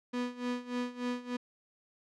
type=tone with tremolo; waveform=35% pulse; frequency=246 Hz; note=B3; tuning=7 cents flat; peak=-29 dBFS; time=0.13-1.37 s; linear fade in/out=10 ms; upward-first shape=sine; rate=3.4 Hz; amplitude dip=85%; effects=low-pass 5000 Hz 12 dB/octave